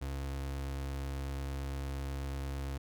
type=tone; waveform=35% pulse; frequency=68.5 Hz; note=C#2; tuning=20 cents flat; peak=-34 dBFS; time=0.01-2.78 s; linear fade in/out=10 ms; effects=none